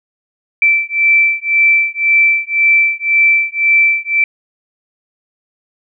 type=beating tone pair; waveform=sine; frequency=2331 / 2332.9 Hz; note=D7 / D7; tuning=-14 / -12 cents; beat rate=1.9 Hz; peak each=-12 dBFS; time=0.62-4.24 s; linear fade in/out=2 ms; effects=none